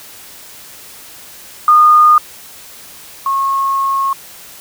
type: tone pair in turn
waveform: sine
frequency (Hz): 1223 / 1089.6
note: D#6 / C#6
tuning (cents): -30 / -30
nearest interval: major second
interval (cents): 200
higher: first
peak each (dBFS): -4 / -12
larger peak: first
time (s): 1.68-2.18 / 3.26-4.13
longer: second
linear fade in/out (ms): 2
effects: white hiss -36 dBFS RMS until 4.6 s